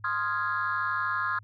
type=chord; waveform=sine; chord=F minor seventh; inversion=second; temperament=equal; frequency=1046.5 / 1244.5 / 1396.9 / 1661.2 Hz; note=C6 / Eb6 / F6 / Ab6; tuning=0 / 0 / 0 / 0 cents; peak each=-31 dBFS; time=0.04-1.39 s; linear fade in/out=5 ms; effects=tanh soft clip ceiling -19 dBFS + added 105 Hz sine -49 dBFS peak until 1.43 s